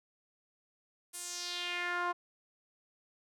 sawtooth tone with band-pass filter sweep, 352.5 Hz, F4, 16 cents sharp, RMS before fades -37 dBFS, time 1.13-2.13 s, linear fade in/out 20 ms, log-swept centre 10000 to 1000 Hz, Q 2.6, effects none

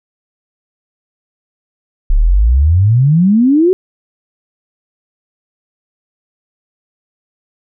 sine exponential sweep, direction up, 32.82 to 384.5 Hz, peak -6 dBFS, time 2.1-3.73 s, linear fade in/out 0 ms, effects none

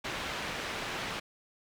white low-pass noise, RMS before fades -37 dBFS, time 0.04-1.2 s, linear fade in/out 10 ms, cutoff 2700 Hz, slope 12 dB/octave, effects none

